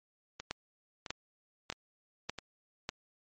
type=two click trains; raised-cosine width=0.2 ms; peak=-17 / -23 dBFS; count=5 / 4; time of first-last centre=0.51-2.891 / 0.4-2.387 s; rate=1.68 / 1.51 Hz; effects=MP3 32 kbps